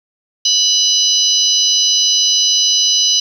harmonic tone with a mistuned harmonic, 1000 Hz, B5, 21 cents sharp, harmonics 3 / 4 / 5 / 6, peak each -16 / -16 / -16 / -16 dBFS, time 0.45-3.2 s, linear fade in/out 5 ms, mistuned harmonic 3, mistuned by -27 cents, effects 7-bit

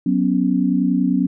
sine chord, F# suspended fourth, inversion none, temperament equal, 185 / 246.9 / 277.2 Hz, F#3 / B3 / C#4, 0 / 0 / 0 cents, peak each -19 dBFS, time 0.06-1.27 s, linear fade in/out 5 ms, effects none

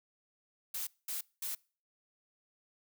blue noise bursts, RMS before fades -38 dBFS, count 3, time 0.74-1.55 s, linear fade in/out 5 ms, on 130 ms, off 210 ms, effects noise-tail reverb RT60 0.4 s tail -25 dB re dry

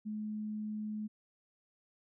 sine tone, 213.2 Hz, G#3, 46 cents sharp, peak -36 dBFS, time 0.05-1.08 s, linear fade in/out 20 ms, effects none

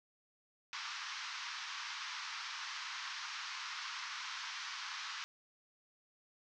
pink band-pass noise, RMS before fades -44 dBFS, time 0.73-5.24 s, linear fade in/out 0 ms, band 990 to 6000 Hz, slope 48 dB/octave, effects none

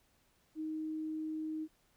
sine tone, 313 Hz, D#4, 10 cents sharp, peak -36 dBFS, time 0.55-1.68 s, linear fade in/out 50 ms, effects pink hiss -72 dBFS RMS until 1.96 s

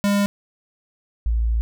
square / sine tone pair in turn, 202.1 / 56.71 Hz, G#3 / A#1, -47 / -47 cents, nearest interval octave + minor seventh, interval 2200 cents, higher first, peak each -17 / -17 dBFS, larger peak neither, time 0.04-0.26 / 1.26-1.61 s, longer second, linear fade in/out 0 ms, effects none

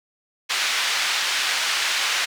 pink band-pass noise, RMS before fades -23 dBFS, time 0.49-2.26 s, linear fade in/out 20 ms, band 1700 to 5200 Hz, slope 12 dB/octave, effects none

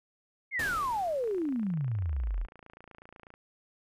sine exponential sweep, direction down, 2217 to 36.26 Hz, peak -28 dBFS, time 0.51-2.47 s, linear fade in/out 50 ms
pink noise with exponential decay, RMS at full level -36 dBFS, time 0.59-1.74 s, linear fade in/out 5 ms, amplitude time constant 250 ms
click train, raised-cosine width 0.5 ms, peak -35 dBFS, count 60, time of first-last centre 1.24-3.34 s, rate 28.1 Hz
effects resampled to 32000 Hz

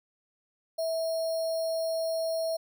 sine tone with sample-and-hold, 652 Hz, E5, 19 cents flat, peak -27 dBFS, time 0.78-2.57 s, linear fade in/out 10 ms, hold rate 4900 Hz, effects none

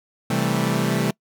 sawtooth chord, A minor seventh, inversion first, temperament equal with one note detuned, 130.81 / 163.58 / 196 / 220 Hz, C3 / E3 / G3 / A3, 0 / -13 / 0 / 0 cents, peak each -21 dBFS, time 0.3-1.11 s, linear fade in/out 5 ms, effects noise-tail reverb RT60 0.1 s tail -24 dB re dry

